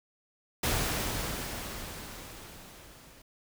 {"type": "noise with level ramp", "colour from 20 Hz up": "pink", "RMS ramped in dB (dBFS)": [-28, -55], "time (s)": [0.63, 3.22], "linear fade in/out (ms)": 5, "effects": []}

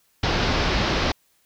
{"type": "low-pass noise", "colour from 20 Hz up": "pink", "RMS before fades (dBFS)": -22, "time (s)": [0.23, 1.12], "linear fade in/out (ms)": 5, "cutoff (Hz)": 5400, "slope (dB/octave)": 48, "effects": ["white hiss -64 dBFS RMS until 1.45 s"]}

